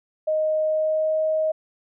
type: tone with pitch glide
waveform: sine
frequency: 622.3 to 628.1 Hz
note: D#5 to D#5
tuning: 0 to +16 cents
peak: -19 dBFS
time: 0.27-1.52 s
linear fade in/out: 10 ms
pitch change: +16 cents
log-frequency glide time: 0.63-1.21 s
effects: none